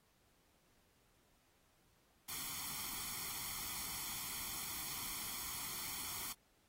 white noise with comb filter, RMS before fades -44 dBFS, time 2.28-6.33 s, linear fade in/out 10 ms, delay 0.91 ms, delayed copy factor +0.8, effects pink hiss -74 dBFS RMS until 6.68 s + AAC 48 kbps

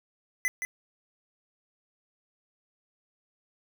square tone with echo, 2017 Hz, B6, 36 cents sharp, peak -25 dBFS, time 0.45-0.48 s, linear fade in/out 0 ms, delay 170 ms, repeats 1, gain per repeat -6 dB, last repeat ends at 0.65 s, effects none

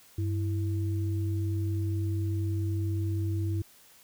sine tone pair together, 97.36 / 329.2 Hz, G2 / E4, -11 / -2 cents, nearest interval octave + major sixth, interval 2109 cents, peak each -27 / -36 dBFS, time 0.18-3.62 s, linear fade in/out 5 ms, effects white hiss -57 dBFS RMS until 4.03 s

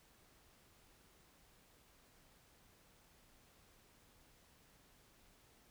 silence, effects pink hiss -68 dBFS RMS until 5.7 s

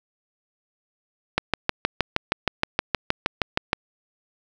click train, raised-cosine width 0.3 ms, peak -3 dBFS, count 16, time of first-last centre 1.38-3.731 s, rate 6.38 Hz, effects none

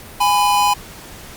square tone pair together, 825.1 / 1000 Hz, G#5 / B5, -12 / +21 cents, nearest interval minor third, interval 333 cents, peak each -16 dBFS, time 0.2-0.74 s, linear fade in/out 10 ms, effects pink hiss -37 dBFS RMS until 1.36 s + Opus 48 kbps

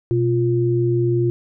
sine tone pair together, 123.62 / 349.2 Hz, B2 / F4, +2 / 0 cents, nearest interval octave + tritone, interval 1798 cents, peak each -18 dBFS, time 0.11-1.3 s, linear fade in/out 0 ms, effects none

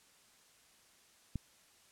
click, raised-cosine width 5 ms, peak -24 dBFS, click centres 1.357 s, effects white hiss -65 dBFS RMS until 1.91 s + low-pass 10000 Hz 12 dB/octave

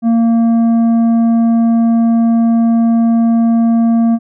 sine tone with tanh clipping, 230 Hz, A#3, 23 cents flat, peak -9 dBFS, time 0.02-4.19 s, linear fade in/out 50 ms, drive 7 dB, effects none

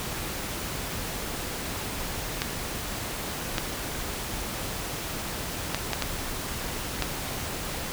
clicks, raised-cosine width 0.2 ms, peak -8 dBFS, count 6, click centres 2.419 / 3.582 / 5.746 / 5.933 / 6.023 / 7.023 s, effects pink hiss -33 dBFS RMS until 7.92 s

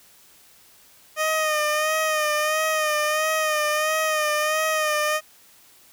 15% pulse tone with vibrato, 616 Hz, D#5, 17 cents flat, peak -14 dBFS, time 1.16-5.21 s, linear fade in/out 50 ms, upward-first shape sine, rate 1.5 Hz, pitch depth 43 cents each way, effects white hiss -53 dBFS RMS until 5.92 s

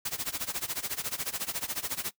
white noise with tremolo, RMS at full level -31 dBFS, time 0.05-2.11 s, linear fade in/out 5 ms, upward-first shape sine, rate 14 Hz, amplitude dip 90%, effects noise-tail reverb RT60 0.1 s tail -20 dB re dry

